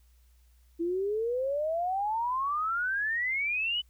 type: exponential sweep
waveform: sine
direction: up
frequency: 329.2 to 3018 Hz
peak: -27 dBFS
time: 0.79-3.82 s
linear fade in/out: 20 ms
effects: added 60 Hz sine -58 dBFS peak until 3.89 s + white hiss -71 dBFS RMS until 3.89 s